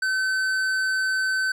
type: tone with tanh clipping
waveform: sine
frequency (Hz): 1529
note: G6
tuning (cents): -44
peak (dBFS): -23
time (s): 0.02-1.52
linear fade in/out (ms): 5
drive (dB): 12
effects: none